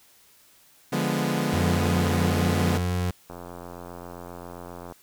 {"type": "chord", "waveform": "sawtooth", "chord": "D diminished seventh", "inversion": "none", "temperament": "equal", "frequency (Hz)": [146.83, 174.61, 207.7, 246.9], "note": ["D3", "F3", "Ab3", "Cb4"], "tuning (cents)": [0, 0, 0, 0], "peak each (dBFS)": -25, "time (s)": [0.92, 2.78], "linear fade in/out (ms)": 10}
{"type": "tone with pitch glide", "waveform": "30% pulse", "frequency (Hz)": [89.1, 89.72], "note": ["F2", "F2"], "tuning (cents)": [35, 47], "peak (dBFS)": -21, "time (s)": [1.53, 3.11], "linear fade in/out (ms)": 5, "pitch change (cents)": 12, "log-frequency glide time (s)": [2.23, 2.32]}
{"type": "click train", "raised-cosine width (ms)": 1, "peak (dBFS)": -25, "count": 143, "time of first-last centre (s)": [3.3, 4.923], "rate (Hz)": 87.5}
{"effects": ["white hiss -57 dBFS RMS until 5.02 s"]}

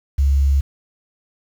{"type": "tone with quantisation", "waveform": "sine", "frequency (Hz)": 69.3, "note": "C#2", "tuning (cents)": 0, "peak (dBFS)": -12, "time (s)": [0.18, 0.61], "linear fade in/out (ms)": 10, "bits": 7, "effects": []}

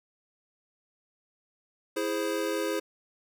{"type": "chord", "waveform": "square", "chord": "E augmented", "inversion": "none", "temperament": "equal", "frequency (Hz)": [329.6, 415.3, 523.3], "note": ["E4", "G#4", "B#4"], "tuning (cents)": [0, 0, 0], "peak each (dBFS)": -33, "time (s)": [1.96, 2.8], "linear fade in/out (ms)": 10, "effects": []}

